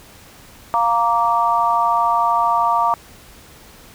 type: chord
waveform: sine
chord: Bb major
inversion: second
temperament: just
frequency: 699.2 / 932.3 / 1165.4 Hz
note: F5 / Bb5 / D6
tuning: +2 / 0 / -14 cents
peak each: -20 / -17 / -18 dBFS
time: 0.74-2.94 s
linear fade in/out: 0 ms
effects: pink hiss -44 dBFS RMS until 3.94 s